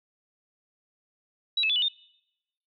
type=tone with pitch steps; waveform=sine; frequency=3897 / 2602 / 3461 / 2956 / 3641 Hz; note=B7 / E7 / A7 / F#7 / A#7; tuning=-24 / -23 / -29 / -2 / -41 cents; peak=-22 dBFS; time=1.57-1.885 s; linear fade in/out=5 ms; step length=63 ms; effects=noise-tail reverb RT60 0.9 s tail -25 dB re dry